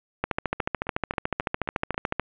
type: two click trains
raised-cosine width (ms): 0.5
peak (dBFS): -21 / -9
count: 6 / 28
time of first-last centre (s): 0.6-1.944 / 0.24-2.197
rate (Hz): 3.72 / 13.8
effects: resampled to 8000 Hz + 7-bit